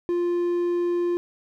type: tone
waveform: triangle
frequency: 349.2 Hz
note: F4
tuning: in tune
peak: -19 dBFS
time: 0.09-1.17 s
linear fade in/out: 0 ms
effects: none